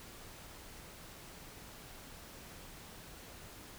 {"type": "silence", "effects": ["pink hiss -52 dBFS RMS until 3.78 s"]}